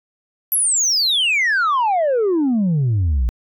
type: exponential sweep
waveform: sine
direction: down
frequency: 11840 to 55 Hz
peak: -12 dBFS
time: 0.52-3.29 s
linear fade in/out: 0 ms
effects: tanh soft clip ceiling -13 dBFS